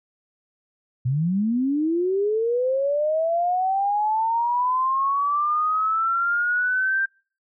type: linear sweep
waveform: sine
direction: up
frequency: 119.2 to 1583 Hz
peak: -19 dBFS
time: 1.05-7.06 s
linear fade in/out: 10 ms
effects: noise-tail reverb RT60 0.4 s tail -26 dB re dry